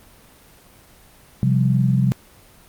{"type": "chord", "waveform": "sine", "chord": "C suspended fourth", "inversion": "none", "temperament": "equal", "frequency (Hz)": [130.81, 174.61, 196], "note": ["C3", "F3", "G3"], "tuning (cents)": [0, 0, 0], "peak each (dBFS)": [-16, -22, -21], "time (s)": [1.43, 2.12], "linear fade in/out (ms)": 0, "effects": ["pink hiss -49 dBFS RMS until 2.68 s", "Opus 24 kbps"]}